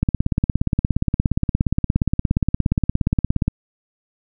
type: click train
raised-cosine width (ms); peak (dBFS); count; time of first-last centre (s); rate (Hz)
5; -4; 60; 0.03-3.48; 17.1
effects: none